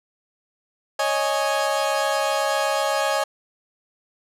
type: chord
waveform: 30% pulse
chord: C# suspended second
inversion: none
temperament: equal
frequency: 554.4 / 622.3 / 830.6 Hz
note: C#5 / D#5 / G#5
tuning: 0 / 0 / 0 cents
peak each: -22 dBFS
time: 0.99-3.24 s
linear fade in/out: 5 ms
effects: low-pass 11000 Hz 12 dB/octave